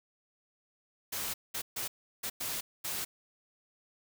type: noise bursts at uneven times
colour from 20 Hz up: white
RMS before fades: -36 dBFS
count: 6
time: 1.12-1.34 / 1.54-1.62 / 1.76-1.88 / 2.23-2.3 / 2.4-2.61 / 2.84-3.05 s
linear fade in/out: 10 ms
effects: none